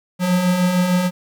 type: beating tone pair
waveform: square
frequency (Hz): 174.61 / 181.21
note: F3 / F#3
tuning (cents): 0 / -36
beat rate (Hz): 6.6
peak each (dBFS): -25 / -16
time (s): 0.19-1.11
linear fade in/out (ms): 50
effects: 9-bit